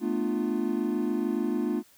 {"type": "chord", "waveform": "triangle", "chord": "B half-diminished seventh", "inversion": "third", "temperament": "equal with one note detuned", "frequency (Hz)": [220, 246.9, 298.8, 349.2], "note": ["A3", "B3", "D4", "F4"], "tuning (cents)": [0, 0, 30, 0], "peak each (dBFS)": -29, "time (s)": [0, 1.83], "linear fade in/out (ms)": 50, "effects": ["white hiss -59 dBFS RMS until 1.97 s"]}